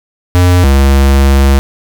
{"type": "tone pair in turn", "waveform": "square", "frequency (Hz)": [89.4, 68.45], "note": ["F2", "C#2"], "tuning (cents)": [41, -21], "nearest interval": "perfect fourth", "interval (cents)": 462, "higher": "first", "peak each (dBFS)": -5, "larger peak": "neither", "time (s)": [[0.35, 0.64], [0.64, 1.59]], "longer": "second", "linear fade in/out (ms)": 0, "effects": []}